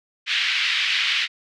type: band-pass noise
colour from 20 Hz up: pink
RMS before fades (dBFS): -22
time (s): 0.26-1.28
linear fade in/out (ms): 50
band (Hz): 2000 to 3800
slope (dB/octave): 24
effects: none